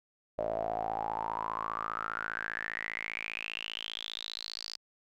sawtooth tone with band-pass filter sweep, 55 Hz, A1, in tune, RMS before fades -37 dBFS, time 0.38-4.77 s, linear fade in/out 5 ms, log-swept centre 600 to 4900 Hz, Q 9.8, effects none

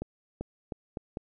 accelerating click train, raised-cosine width 2 ms, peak -21 dBFS, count 5, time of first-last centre 0.02-1.171 s, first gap 390 ms, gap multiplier 0.8, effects none

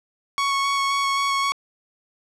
sawtooth tone with vibrato, 1108.7 Hz, C#6, in tune, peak -16 dBFS, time 0.38-1.52 s, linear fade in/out 0 ms, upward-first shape square, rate 3.8 Hz, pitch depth 9 cents each way, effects low-pass 7000 Hz 12 dB/octave + 9-bit

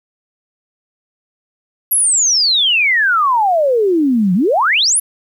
sine exponential two-way sweep, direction down then up, 11710 to 173.1 to 11710 Hz, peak -10 dBFS, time 1.91-5 s, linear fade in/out 10 ms, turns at 4.34 s, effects 8-bit

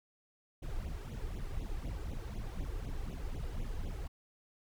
brown noise with flanger, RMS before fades -39 dBFS, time 0.62-4.08 s, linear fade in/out 10 ms, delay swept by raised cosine 0.29 to 2.59 ms, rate 4 Hz, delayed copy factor +1, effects none

